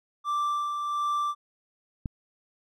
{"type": "tone with tremolo", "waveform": "triangle", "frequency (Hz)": 1174.7, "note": "D6", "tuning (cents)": 0, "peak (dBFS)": -22, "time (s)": [0.24, 1.35], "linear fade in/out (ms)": 50, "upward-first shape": "sine", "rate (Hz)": 1.4, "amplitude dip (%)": 40}
{"type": "click", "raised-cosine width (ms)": 5, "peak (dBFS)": -18, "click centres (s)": 2.058}
{"effects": ["MP3 96 kbps"]}